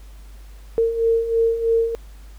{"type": "beating tone pair", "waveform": "sine", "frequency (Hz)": [454.7, 457.8], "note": ["A#4", "A#4"], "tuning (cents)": [-43, -31], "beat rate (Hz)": 3.1, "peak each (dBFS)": [-23, -17], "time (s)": [0.78, 1.95], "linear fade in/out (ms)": 0, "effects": ["added 50 Hz sine -38 dBFS peak until 2.38 s", "pink hiss -53 dBFS RMS until 2.38 s"]}